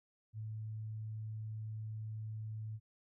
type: tone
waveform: sine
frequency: 109 Hz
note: A2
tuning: 16 cents flat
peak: -40 dBFS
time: 0.33-2.8 s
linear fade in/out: 50 ms
effects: none